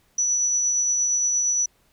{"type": "tone with tremolo", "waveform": "sine", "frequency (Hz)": 5920, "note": "F#8", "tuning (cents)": 0, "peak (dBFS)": -18, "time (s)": [0.18, 1.66], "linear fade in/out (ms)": 5, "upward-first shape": "triangle", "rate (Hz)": 8.6, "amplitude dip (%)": 25, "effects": ["pink hiss -63 dBFS RMS until 1.92 s"]}